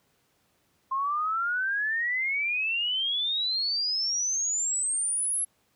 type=exponential sweep; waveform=sine; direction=up; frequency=1053 to 11175 Hz; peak=-25 dBFS; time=0.91-5.45 s; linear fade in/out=10 ms; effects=pink hiss -69 dBFS RMS until 5.75 s + high-pass 80 Hz 12 dB/octave